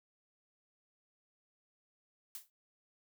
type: noise with exponential decay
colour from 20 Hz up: blue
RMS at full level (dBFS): -41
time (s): 2.35-2.5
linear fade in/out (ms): 1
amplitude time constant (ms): 31
effects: noise-tail reverb RT60 0.1 s tail -24 dB re dry